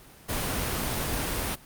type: noise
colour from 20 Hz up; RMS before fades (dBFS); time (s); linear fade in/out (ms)
pink; -29; 0.28-1.56; 20
effects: pink hiss -51 dBFS RMS until 1.65 s + Opus 32 kbps